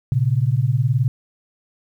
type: beating tone pair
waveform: sine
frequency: 116.54 / 135.54 Hz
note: A#2 / C#3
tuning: 0 / -39 cents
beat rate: 19 Hz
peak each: -18 / -18 dBFS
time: 0.12-1.08 s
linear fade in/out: 0 ms
effects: 9-bit